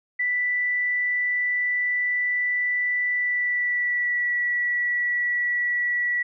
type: tone with pitch glide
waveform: sine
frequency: 1976 to 1944.3 Hz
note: B6 to B6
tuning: 0 to -28 cents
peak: -21 dBFS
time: 0.19-6.23 s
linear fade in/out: 10 ms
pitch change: -28 cents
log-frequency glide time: 3.11-4.34 s
effects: none